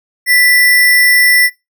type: tone with sample-and-hold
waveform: sine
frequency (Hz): 1975.5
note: B6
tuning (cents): 0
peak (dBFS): -6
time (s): 0.26-1.5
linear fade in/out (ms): 50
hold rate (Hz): 7350
effects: noise-tail reverb RT60 0.2 s tail -19 dB re dry